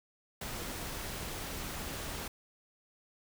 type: noise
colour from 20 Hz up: pink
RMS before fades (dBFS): -40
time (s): 0.41-2.28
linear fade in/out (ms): 5
effects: none